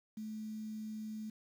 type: tone with quantisation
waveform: sine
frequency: 216.5 Hz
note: A3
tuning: 28 cents flat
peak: -40 dBFS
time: 0.17-1.3 s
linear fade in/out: 5 ms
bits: 10
effects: none

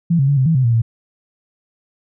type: tone with pitch steps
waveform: sine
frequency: 169.1 / 136.3 / 142.1 / 130.7 / 162.9 / 130 / 117.4 / 114.4 Hz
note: E3 / C#3 / C#3 / C3 / E3 / C3 / A#2 / A#2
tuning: +44 / -29 / +43 / -1 / -20 / -11 / +13 / -32 cents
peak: -11 dBFS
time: 0.1-0.82 s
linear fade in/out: 10 ms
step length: 90 ms
effects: none

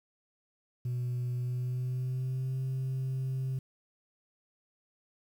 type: tone with pitch glide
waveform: sine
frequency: 123.47 to 131.57 Hz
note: B2 to C3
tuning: 0 to +10 cents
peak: -28 dBFS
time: 0.85-3.59 s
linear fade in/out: 5 ms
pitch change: +110 cents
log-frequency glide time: 1.36-2.6 s
effects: tanh soft clip ceiling -29 dBFS + 10-bit

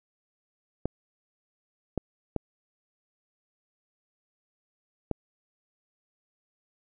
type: clicks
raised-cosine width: 2 ms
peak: -14 dBFS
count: 4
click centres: 0.856 / 1.977 / 2.363 / 5.113 s
effects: none

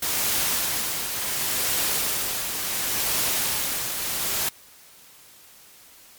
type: noise with tremolo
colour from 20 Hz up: white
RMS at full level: -23 dBFS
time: 0.02-4.49 s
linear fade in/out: 5 ms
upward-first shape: triangle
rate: 0.7 Hz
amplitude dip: 50%
effects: white hiss -50 dBFS RMS until 6.18 s + MP3 96 kbps

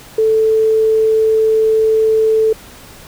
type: tone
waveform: sine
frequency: 440 Hz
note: A4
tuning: in tune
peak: -9 dBFS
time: 0.18-2.53 s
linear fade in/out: 5 ms
effects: pink hiss -38 dBFS RMS until 3.07 s

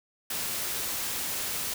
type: noise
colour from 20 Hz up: white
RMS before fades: -32 dBFS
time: 0.3-1.74 s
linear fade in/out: 5 ms
effects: none

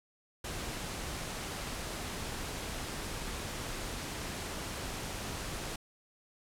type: noise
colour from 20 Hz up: pink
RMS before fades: -39 dBFS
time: 0.44-5.76 s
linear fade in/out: 5 ms
effects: low-pass 11000 Hz 12 dB/octave

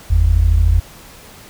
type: tone pair together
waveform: sine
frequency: 49 / 82.41 Hz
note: G1 / E2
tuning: 0 / 0 cents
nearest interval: major sixth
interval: 900 cents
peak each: -11 dBFS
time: 0.1-0.8 s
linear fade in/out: 10 ms
effects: tanh soft clip ceiling -3 dBFS + pink hiss -40 dBFS RMS until 1.49 s

